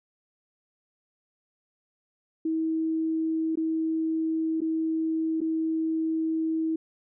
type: tone with dropouts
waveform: sine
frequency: 321.1 Hz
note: E4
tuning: 45 cents flat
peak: -24 dBFS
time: 2.45-6.76 s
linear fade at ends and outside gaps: 5 ms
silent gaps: 3.556-3.572 / 4.606-4.616 / 5.406-5.414 s
effects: none